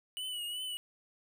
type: tone with vibrato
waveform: square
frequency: 2943 Hz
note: F#7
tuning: 10 cents flat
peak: -37 dBFS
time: 0.17-0.77 s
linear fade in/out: 0 ms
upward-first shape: triangle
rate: 2.7 Hz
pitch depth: 64 cents each way
effects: none